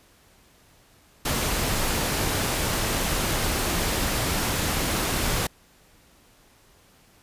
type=noise; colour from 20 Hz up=pink; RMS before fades=-25 dBFS; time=1.25-5.47 s; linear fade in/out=5 ms; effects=pink hiss -57 dBFS RMS until 7.22 s + resampled to 32000 Hz